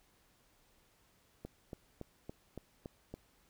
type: click train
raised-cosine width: 2 ms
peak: -30 dBFS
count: 7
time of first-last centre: 1.45-3.14 s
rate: 3.55 Hz
effects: pink hiss -70 dBFS RMS until 3.49 s